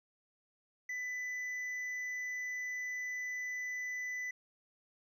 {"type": "tone with hard clipping", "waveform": "sine", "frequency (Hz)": 1995, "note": "B6", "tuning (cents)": 17, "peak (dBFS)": -38, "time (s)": [0.89, 4.31], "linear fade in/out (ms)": 5, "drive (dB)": 4, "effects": []}